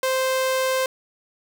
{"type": "tone", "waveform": "sawtooth", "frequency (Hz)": 522, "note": "C5", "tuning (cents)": -4, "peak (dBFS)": -16, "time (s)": [0.03, 0.86], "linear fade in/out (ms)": 2, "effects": []}